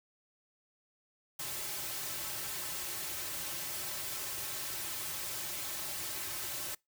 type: noise with comb filter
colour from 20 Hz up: white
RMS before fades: -39 dBFS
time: 1.39-6.75 s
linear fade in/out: 5 ms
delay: 4.2 ms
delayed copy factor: -0.9
effects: noise-tail reverb RT60 0.2 s tail -25 dB re dry